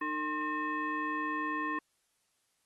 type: tone with frequency modulation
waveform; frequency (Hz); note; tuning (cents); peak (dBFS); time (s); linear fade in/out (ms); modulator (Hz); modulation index
sine; 1062; C6; +25; -31; 0.01-1.79; 5; 757; 1.2
effects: white hiss -75 dBFS RMS until 2.65 s + Opus 32 kbps